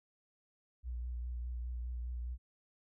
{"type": "tone with vibrato", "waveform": "sine", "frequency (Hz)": 60.5, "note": "B1", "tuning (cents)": -35, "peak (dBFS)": -37, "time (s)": [0.83, 2.38], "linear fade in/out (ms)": 50, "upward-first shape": "triangle", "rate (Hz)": 4.9, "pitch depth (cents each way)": 36, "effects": []}